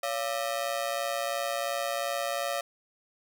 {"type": "ring-modulated tone", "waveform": "sawtooth", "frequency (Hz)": 626, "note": "D#5", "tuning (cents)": 10, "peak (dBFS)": -22, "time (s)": [0.03, 2.61], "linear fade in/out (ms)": 5, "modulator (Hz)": 61.4, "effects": []}